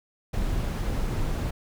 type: noise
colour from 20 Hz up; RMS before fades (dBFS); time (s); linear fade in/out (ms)
brown; -27; 0.33-1.51; 10
effects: none